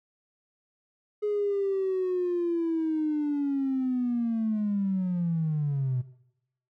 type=linear sweep; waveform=triangle; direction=down; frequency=420.5 to 123.47 Hz; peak=-21 dBFS; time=1.22-6.02 s; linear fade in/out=20 ms; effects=noise-tail reverb RT60 0.8 s tail -21 dB re dry + tanh soft clip ceiling -22 dBFS